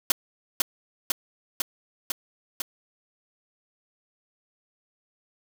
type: noise with echo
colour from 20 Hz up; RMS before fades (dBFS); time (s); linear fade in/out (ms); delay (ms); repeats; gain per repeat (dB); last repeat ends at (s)
white; -19; 0.1-0.12; 2; 500; 5; -2; 2.62
effects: none